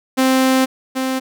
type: tone pair in turn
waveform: sawtooth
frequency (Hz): 261.6 / 261.6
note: C4 / C4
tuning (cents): 0 / 0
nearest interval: unison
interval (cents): 0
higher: neither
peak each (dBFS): -8 / -14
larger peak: first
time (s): 0.17-0.66 / 0.95-1.2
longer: first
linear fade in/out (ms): 20
effects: none